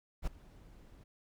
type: noise with ADSR envelope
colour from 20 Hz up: brown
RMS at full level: -34 dBFS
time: 0.22-1.04 s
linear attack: 54 ms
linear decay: 3 ms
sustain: -22 dB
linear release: 10 ms
effects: none